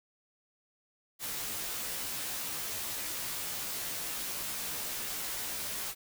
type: noise with comb filter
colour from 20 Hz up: white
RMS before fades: -37 dBFS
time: 1.19-5.95 s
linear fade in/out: 50 ms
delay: 15 ms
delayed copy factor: -0.8
effects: none